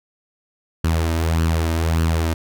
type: tone with flanger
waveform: sawtooth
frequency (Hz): 81.7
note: E2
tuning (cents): -15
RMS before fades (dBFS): -19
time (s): 0.84-2.34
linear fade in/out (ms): 5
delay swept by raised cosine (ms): 0.67 to 3.27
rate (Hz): 1.7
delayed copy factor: +0.55
effects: none